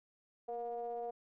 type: ring-modulated tone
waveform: triangle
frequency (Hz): 120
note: B2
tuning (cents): -49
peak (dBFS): -33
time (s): 0.48-1.11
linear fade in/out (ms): 10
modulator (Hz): 592
effects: none